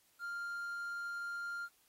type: tone with quantisation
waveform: triangle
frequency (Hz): 1396.9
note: F6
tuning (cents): 0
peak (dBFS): -37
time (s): 0.19-1.69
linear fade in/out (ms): 50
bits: 11
effects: white hiss -71 dBFS RMS until 1.88 s + AAC 48 kbps